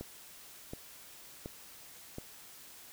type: click train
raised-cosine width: 2 ms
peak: -27 dBFS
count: 4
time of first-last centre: 0.01-2.184 s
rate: 1.38 Hz
effects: white hiss -53 dBFS RMS until 2.92 s